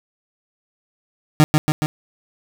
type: tone with echo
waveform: 30% pulse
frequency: 152.6 Hz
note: D#3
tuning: 33 cents flat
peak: -6 dBFS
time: 1.4-1.44 s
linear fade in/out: 0 ms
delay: 140 ms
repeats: 3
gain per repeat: -3 dB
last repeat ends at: 1.86 s
effects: none